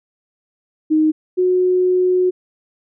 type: tone pair in turn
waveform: sine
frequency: 311.1 / 365.5 Hz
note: D#4 / F#4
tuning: 0 / -21 cents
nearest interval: minor third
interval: 279 cents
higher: second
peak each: -11 / -12 dBFS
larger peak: first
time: 0.9-1.12 / 1.37-2.31 s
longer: second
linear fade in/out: 20 ms
effects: none